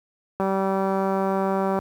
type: click train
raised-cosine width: 1 ms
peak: -11 dBFS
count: 269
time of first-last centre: 0.4-1.789 s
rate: 193 Hz
effects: high-pass 60 Hz 12 dB/octave + 8-bit